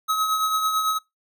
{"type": "tone with tremolo", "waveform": "square", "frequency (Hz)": 1278, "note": "D#6", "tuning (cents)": 46, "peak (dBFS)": -19, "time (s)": [0.08, 0.99], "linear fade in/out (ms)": 20, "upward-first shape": "triangle", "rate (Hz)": 9, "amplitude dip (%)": 50, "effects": ["noise-tail reverb RT60 0.2 s tail -25 dB re dry"]}